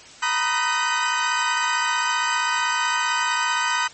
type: chord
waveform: 30% pulse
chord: B major seventh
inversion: third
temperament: equal with one note detuned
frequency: 932.3 / 987.8 / 1244.5 / 1517.2 Hz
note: A#5 / B5 / D#6 / F#6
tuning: 0 / 0 / 0 / +43 cents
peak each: -24 / -23 / -23 / -22 dBFS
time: 0.22-3.88 s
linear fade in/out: 10 ms
effects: white hiss -44 dBFS RMS until 3.93 s + MP3 32 kbps